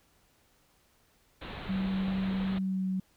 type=low-pass noise; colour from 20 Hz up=pink; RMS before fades=-41 dBFS; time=1.41-2.59 s; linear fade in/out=10 ms; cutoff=4100 Hz; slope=96 dB/octave
type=tone with pitch glide; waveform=sine; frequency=190.9 to 187.95 Hz; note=G3 to F#3; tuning=-46 to +27 cents; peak=-28 dBFS; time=1.69-3 s; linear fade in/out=5 ms; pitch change=-27 cents; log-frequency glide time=2.55-2.87 s
effects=pink hiss -67 dBFS RMS until 3.16 s